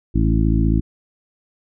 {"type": "harmonic tone with a mistuned harmonic", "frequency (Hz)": 55, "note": "A1", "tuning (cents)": 0, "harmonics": [1, 2, 3, 4, 5, 6], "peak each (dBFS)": [-17, -20, -22, -23, -24, -25], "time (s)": [0.14, 0.81], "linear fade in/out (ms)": 20, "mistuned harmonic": 6, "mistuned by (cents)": -17, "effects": []}